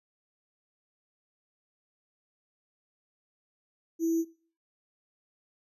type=tone with sample-and-hold; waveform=sine; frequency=329.6 Hz; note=E4; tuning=in tune; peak=-24 dBFS; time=3.99-4.25 s; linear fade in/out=50 ms; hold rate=6300 Hz; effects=noise-tail reverb RT60 0.4 s tail -18 dB re dry + resampled to 32000 Hz